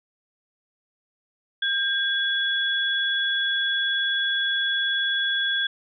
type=tone pair together; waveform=sine; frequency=1600 / 3381 Hz; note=G6 / G#7; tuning=+35 / +30 cents; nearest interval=octave + minor second; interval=1295 cents; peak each=-24 dBFS; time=1.62-5.67 s; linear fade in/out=5 ms; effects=none